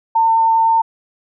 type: tone with vibrato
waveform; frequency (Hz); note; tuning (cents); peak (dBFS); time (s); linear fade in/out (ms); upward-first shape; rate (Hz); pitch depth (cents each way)
sine; 903; A5; +45; -10; 0.15-0.82; 10; triangle; 9.9; 8
effects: none